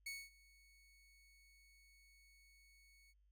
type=tone with ADSR envelope; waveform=sawtooth; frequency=2217 Hz; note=C#7; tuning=in tune; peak=-40 dBFS; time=0.06-3.14 s; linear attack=6 ms; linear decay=230 ms; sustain=-24 dB; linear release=41 ms; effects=added 50 Hz sine -70 dBFS peak until 3.31 s